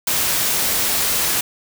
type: noise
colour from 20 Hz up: white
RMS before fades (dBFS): -19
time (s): 0.07-1.41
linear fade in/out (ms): 5
effects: none